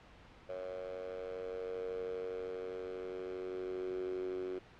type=tone with high-pass filter sweep; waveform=10% pulse; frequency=92.5 Hz; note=F#2; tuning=in tune; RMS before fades=-41 dBFS; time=0.49-4.59 s; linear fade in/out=5 ms; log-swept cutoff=540 to 350 Hz; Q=8.5; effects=pink hiss -58 dBFS RMS until 4.79 s + low-pass 3000 Hz 12 dB/octave